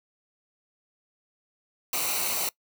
white noise with comb filter, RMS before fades -28 dBFS, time 1.93-2.49 s, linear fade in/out 2 ms, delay 0.59 ms, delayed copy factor -0.65, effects noise-tail reverb RT60 0.1 s tail -22 dB re dry

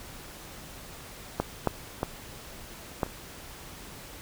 clicks, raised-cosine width 1 ms, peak -11 / -9 / -13 / -11 / -30 dBFS, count 5, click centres 1.4 / 1.673 / 2.031 / 3.032 / 3.064 s, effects pink hiss -45 dBFS RMS until 4.21 s

